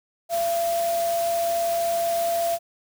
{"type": "tone in noise", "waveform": "sine", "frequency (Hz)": 679, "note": "F5", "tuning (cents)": -49, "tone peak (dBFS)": -21, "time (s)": [0.29, 2.59], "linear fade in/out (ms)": 50, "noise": "white", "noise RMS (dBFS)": -34, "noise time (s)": [0.29, 2.59], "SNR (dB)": 10, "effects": []}